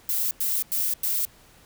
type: noise bursts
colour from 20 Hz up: violet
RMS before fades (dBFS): -25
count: 4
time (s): 0.09-1.252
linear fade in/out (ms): 2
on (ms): 220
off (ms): 94
effects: pink hiss -54 dBFS RMS until 1.65 s